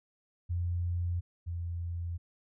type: tone pair in turn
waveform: sine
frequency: 87.31 / 85.71 Hz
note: F2 / F2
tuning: 0 / -32 cents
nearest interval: unison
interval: 32 cents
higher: first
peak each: -29 / -33 dBFS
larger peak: first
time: 0.49-1.21 / 1.46-2.18 s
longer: neither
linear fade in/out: 20 ms
effects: none